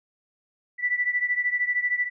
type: beating tone pair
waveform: sine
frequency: 1966 / 1979 Hz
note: B6 / B6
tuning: -8 / +3 cents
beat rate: 13 Hz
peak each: -24 / -27 dBFS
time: 0.78-2.1 s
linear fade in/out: 50 ms
effects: none